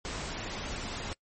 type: noise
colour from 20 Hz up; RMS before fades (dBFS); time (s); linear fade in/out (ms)
pink; -37; 0.05-1.13; 0
effects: noise-tail reverb RT60 0.1 s tail -23 dB re dry + MP3 32 kbps